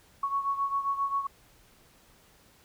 sine beating tone pair, 1108.7 / 1116.2 Hz, C#6 / C#6, 0 / +12 cents, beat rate 7.5 Hz, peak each -28 / -33 dBFS, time 0.23-1.27 s, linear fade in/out 5 ms, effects pink hiss -60 dBFS RMS until 2.64 s

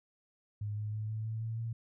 sine tone with pitch steps, 104.3 / 105.94 / 107.6 / 109.3 / 111.01 / 112.76 / 114.53 Hz, G#2 / G#2 / A2 / A2 / A2 / A2 / A#2, +8 / +35 / -38 / -11 / +16 / +43 / -30 cents, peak -34 dBFS, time 0.61-1.73 s, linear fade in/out 5 ms, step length 160 ms, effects none

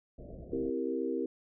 pink low-pass noise, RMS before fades -46 dBFS, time 0.18-0.7 s, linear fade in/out 5 ms, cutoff 670 Hz, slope 96 dB/octave
sine chord, C dominant seventh, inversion none, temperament equal, 261.6 / 329.6 / 392 / 466.2 Hz, C4 / E4 / G4 / Bb4, 0 / 0 / 0 / 0 cents, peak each -36 dBFS, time 0.52-1.26 s, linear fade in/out 5 ms
effects none

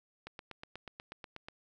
click train, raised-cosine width 0.3 ms, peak -28 dBFS, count 11, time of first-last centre 0.27-1.485 s, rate 8.23 Hz, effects none

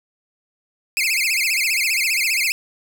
sawtooth tone with vibrato, 2349 Hz, D7, in tune, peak -14 dBFS, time 0.97-2.52 s, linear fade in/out 0 ms, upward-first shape sine, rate 15 Hz, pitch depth 220 cents each way, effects none

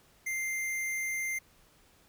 square tone, 2094 Hz, C7, 1 cent sharp, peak -32 dBFS, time 0.26-1.39 s, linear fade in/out 10 ms, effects pink hiss -63 dBFS RMS until 2.08 s

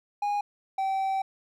triangle tone pair in turn, 821 / 772.3 Hz, G#5 / G5, -20 / -26 cents, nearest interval minor second, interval 106 cents, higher first, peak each -23 dBFS, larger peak neither, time 0.22-0.41 / 0.78-1.22 s, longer second, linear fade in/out 5 ms, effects none

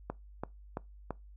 click train, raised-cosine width 1 ms, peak -21 dBFS, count 4, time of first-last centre 0.1-1.107 s, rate 2.98 Hz, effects noise-tail reverb RT60 0.2 s tail -22 dB re dry + added 50 Hz sine -50 dBFS peak until 1.36 s

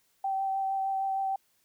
sine tone with vibrato, 775 Hz, G5, 20 cents flat, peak -27 dBFS, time 0.24-1.36 s, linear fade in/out 5 ms, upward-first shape triangle, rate 6.5 Hz, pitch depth 16 cents each way, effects white hiss -70 dBFS RMS until 1.64 s

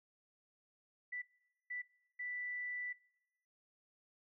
sine tone bursts at uneven times, 1975.5 Hz, B6, in tune, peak -40 dBFS, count 3, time 1.12-1.22 / 1.7-1.82 / 2.19-2.93 s, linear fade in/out 10 ms, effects noise-tail reverb RT60 0.9 s tail -21 dB re dry

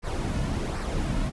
brown noise with flanger, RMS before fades -28 dBFS, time 0.02-1.32 s, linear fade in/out 50 ms, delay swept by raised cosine 0.28 to 2.58 ms, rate 1.3 Hz, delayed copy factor -0.5, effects resampled to 24000 Hz

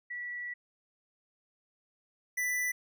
sine / square tone pair in turn, 1948 / 1983.2 Hz, B6 / B6, -24 / +7 cents, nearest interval unison, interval 31 cents, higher second, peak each -36 / -30 dBFS, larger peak second, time 0.1-0.54 / 2.37-2.72 s, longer first, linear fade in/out 10 ms, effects none

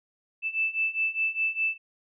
sine beating tone pair, 2637 / 2641.9 Hz, E7 / E7, 0 / +3 cents, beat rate 4.9 Hz, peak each -29 / -27 dBFS, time 0.42-1.78 s, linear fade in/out 50 ms, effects none

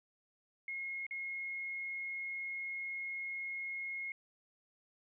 sine tone with dropouts, 2158 Hz, C#7, 47 cents flat, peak -38 dBFS, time 0.68-4.12 s, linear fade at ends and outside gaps 2 ms, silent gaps 1.066-1.109 s, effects none

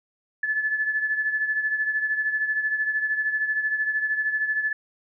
sine beating tone pair, 1728 / 1741 Hz, A6 / A6, -32 / -19 cents, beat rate 13 Hz, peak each -23 / -30 dBFS, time 0.43-4.73 s, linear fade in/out 5 ms, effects none

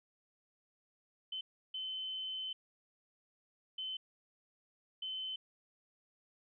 sine tone bursts at uneven times, 3058 Hz, G7, 44 cents flat, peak -38 dBFS, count 4, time 1.32-1.41 / 1.74-2.53 / 3.78-3.97 / 5.02-5.36 s, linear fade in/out 5 ms, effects none

